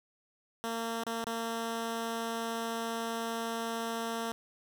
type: tone with dropouts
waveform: 10% pulse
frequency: 228.8 Hz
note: A#3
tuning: 32 cents flat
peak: -25 dBFS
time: 0.64-4.32 s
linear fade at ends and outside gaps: 0 ms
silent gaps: 1.036-1.066 / 1.243-1.269 s
effects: none